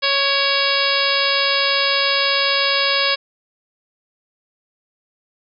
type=harmonic tone with a mistuned harmonic; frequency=554.4 Hz; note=C#5; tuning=in tune; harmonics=1 / 2 / 3 / 4 / 5 / 6 / 7 / 8 / 9; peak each=-24 / -24 / -24 / -24 / -24 / -24 / -24 / -24 / -24 dBFS; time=0.02-3.16 s; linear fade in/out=20 ms; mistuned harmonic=4; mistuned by=+37 cents; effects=none